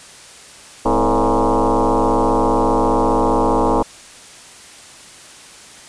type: tone with frequency modulation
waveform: sine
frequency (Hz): 253.8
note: B3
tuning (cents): +47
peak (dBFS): -12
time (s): 0.85-3.83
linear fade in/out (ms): 10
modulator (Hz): 115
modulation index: 7
effects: white hiss -40 dBFS RMS until 5.88 s + resampled to 22050 Hz